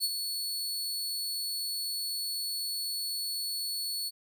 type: tone with ADSR envelope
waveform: sawtooth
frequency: 4412 Hz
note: C#8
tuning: 9 cents flat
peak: -22 dBFS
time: 0-4.11 s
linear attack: 43 ms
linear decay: 36 ms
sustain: -7 dB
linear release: 35 ms
effects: none